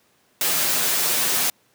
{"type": "noise with comb filter", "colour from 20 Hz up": "white", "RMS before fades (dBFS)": -21, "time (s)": [0.41, 1.5], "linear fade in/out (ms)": 2, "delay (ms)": 9.1, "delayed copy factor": -0.8, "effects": ["pink hiss -61 dBFS RMS until 1.74 s", "high-pass 150 Hz 12 dB/octave"]}